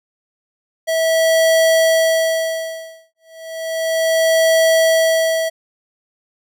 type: tone with tremolo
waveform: square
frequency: 650 Hz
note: E5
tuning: 24 cents flat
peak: -11 dBFS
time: 0.87-5.5 s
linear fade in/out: 20 ms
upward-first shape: sine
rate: 0.33 Hz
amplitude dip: 100%
effects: none